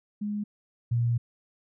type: tone pair in turn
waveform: sine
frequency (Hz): 207.7 / 118.43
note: G#3 / A#2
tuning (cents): 0 / +28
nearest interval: minor seventh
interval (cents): 972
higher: first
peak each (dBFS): -28 / -22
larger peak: second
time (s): 0.21-0.44 / 0.91-1.18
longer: second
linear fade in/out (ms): 10
effects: none